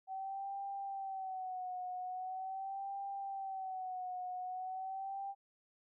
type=tone with vibrato; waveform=sine; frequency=760 Hz; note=F#5; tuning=46 cents sharp; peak=-39 dBFS; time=0.07-5.35 s; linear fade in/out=50 ms; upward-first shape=sine; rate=0.42 Hz; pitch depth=71 cents each way; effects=none